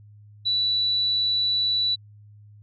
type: tone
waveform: sine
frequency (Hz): 3951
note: B7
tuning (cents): 0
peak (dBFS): -20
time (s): 0.45-1.96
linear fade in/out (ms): 20
effects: added 104 Hz sine -46 dBFS peak until 2.62 s